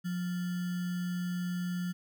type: tone with sample-and-hold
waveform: sine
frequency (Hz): 178.3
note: F3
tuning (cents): +36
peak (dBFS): -31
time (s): 0.04-1.93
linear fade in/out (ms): 20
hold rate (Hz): 1575
effects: none